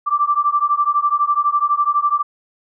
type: beating tone pair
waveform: sine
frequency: 1167 / 1179 Hz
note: D6 / D6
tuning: -11 / +6 cents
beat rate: 12 Hz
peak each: -17 dBFS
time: 0.06-2.23 s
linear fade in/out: 20 ms
effects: none